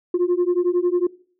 sine beating tone pair, 349.2 / 360.2 Hz, F4 / F#4, 0 / -46 cents, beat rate 11 Hz, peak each -18 dBFS, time 0.14-1.07 s, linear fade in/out 5 ms, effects noise-tail reverb RT60 0.5 s tail -22 dB re dry + tanh soft clip ceiling -13 dBFS

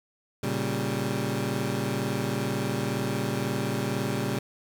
20% pulse chord, G diminished, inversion first, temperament equal, 116.54 / 138.59 / 196 Hz, Bb2 / Db3 / G3, 0 / 0 / 0 cents, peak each -26 dBFS, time 0.43-4.39 s, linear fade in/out 5 ms, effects 8-bit

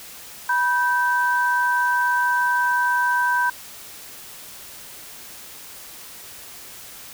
sine tone pair together, 977 / 1552.5 Hz, B5 / G6, -19 / -17 cents, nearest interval minor sixth, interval 802 cents, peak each -20 dBFS, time 0.49-3.5 s, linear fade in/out 5 ms, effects white hiss -40 dBFS RMS until 7.13 s

